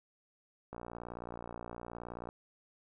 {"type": "click train", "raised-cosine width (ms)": 1, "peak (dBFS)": -29, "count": 93, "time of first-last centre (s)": [0.73, 2.289], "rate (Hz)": 59, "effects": []}